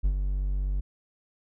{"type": "tone with ADSR envelope", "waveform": "triangle", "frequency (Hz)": 48, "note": "G1", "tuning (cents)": -36, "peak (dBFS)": -17, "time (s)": [0.03, 0.81], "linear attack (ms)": 22, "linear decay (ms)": 76, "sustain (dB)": -6, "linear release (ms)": 14, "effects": []}